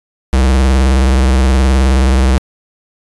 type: tone with vibrato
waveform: square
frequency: 65.41 Hz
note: C2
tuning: in tune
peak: -8 dBFS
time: 0.33-2.38 s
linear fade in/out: 0 ms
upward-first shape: triangle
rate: 19 Hz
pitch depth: 110 cents each way
effects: resampled to 24000 Hz